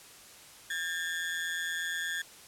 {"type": "ring-modulated tone", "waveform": "35% pulse", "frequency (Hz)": 1700, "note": "G#6", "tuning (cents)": 40, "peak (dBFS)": -27, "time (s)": [0.7, 2.22], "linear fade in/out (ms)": 5, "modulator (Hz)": 84.2, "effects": ["white hiss -52 dBFS RMS until 2.47 s", "low-pass 11000 Hz 12 dB/octave"]}